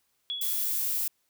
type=tone with exponential decay; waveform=sine; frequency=3370 Hz; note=G#7; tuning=25 cents sharp; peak=-28 dBFS; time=0.3-0.9 s; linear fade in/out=0 ms; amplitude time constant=130 ms
type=noise; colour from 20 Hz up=violet; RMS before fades=-29 dBFS; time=0.41-1.08 s; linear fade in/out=5 ms
effects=white hiss -73 dBFS RMS until 1.29 s